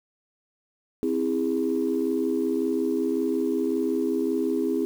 sine chord, C augmented, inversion none, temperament just, 261.6 / 327 / 408.8 Hz, C4 / E4 / G#4, 0 / -14 / -27 cents, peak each -26 dBFS, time 1.03-4.85 s, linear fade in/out 0 ms, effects tanh soft clip ceiling -14 dBFS + 8-bit

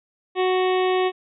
harmonic tone with a mistuned harmonic, 370 Hz, F#4, in tune, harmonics 1 / 2 / 3 / 5 / 6 / 7 / 8 / 9 / 10, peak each -19 / -25 / -29 / -33 / -35 / -36 / -37 / -38 / -39 dBFS, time 0.35-1.12 s, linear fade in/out 50 ms, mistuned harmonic 7, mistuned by +18 cents, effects none

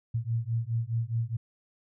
sine beating tone pair, 112.9 / 117.7 Hz, A2 / A#2, +45 / +17 cents, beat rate 4.8 Hz, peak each -30 dBFS, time 0.14-1.37 s, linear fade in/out 10 ms, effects none

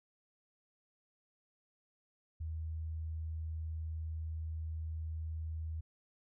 sine tone, 79.8 Hz, D#2, 44 cents sharp, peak -37 dBFS, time 2.4-5.81 s, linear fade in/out 10 ms, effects none

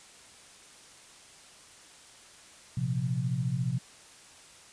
sine chord, Bb suspended second, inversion none, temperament equal, 116.54 / 130.81 / 174.61 Hz, Bb2 / C3 / F3, 0 / 0 / 0 cents, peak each -34 / -29 / -34 dBFS, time 2.77-3.79 s, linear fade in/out 5 ms, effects white hiss -53 dBFS RMS until 4.72 s + resampled to 22050 Hz

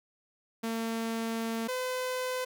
sawtooth tone pair in turn, 226.9 / 508.3 Hz, A#3 / B4, -47 / +50 cents, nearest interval octave + major second, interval 1397 cents, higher second, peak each -27 dBFS, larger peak neither, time 0.63-1.68 / 1.68-2.45 s, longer first, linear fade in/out 10 ms, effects none

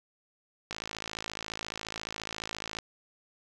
click train, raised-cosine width 0.2 ms, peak -18 dBFS, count 114, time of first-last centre 0.71-2.787 s, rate 54.4 Hz, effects none

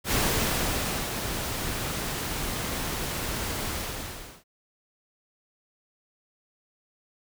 pink noise with ADSR envelope, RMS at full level -24 dBFS, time 0.04-4.44 s, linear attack 83 ms, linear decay 950 ms, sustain -7 dB, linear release 730 ms, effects none

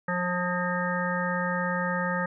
harmonic tone with a mistuned harmonic, 178.3 Hz, F3, 36 cents sharp, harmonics 1 / 3 / 5 / 7 / 9 / 10, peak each -30 / -32 / -34 / -33 / -34 / -33 dBFS, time 0.08-2.26 s, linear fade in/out 5 ms, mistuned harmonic 10, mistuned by +52 cents, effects none

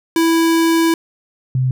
square / sine tone pair in turn, 329.6 / 128.93 Hz, E4 / C3, 0 / -25 cents, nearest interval octave + major third, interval 1625 cents, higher first, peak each -12 / -13 dBFS, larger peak first, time 0.16-0.94 / 1.55-1.71 s, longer first, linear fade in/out 2 ms, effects none

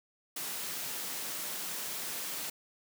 white high-pass noise, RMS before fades -38 dBFS, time 0.36-2.5 s, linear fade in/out 5 ms, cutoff 130 Hz, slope 96 dB/octave, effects none

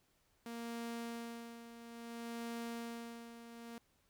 sawtooth tone with tremolo, 233.1 Hz, A#3, in tune, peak -37 dBFS, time 0.46-3.78 s, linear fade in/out 2 ms, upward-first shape sine, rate 0.59 Hz, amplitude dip 70%, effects pink hiss -75 dBFS RMS until 4.09 s

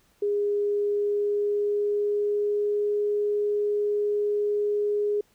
sine tone with pitch glide, 410 to 414.3 Hz, G#4 to G#4, -22 to -4 cents, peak -22 dBFS, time 0.22-5.21 s, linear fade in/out 5 ms, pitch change +18 cents, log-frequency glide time 0.59-2.93 s, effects pink hiss -64 dBFS RMS until 5.34 s

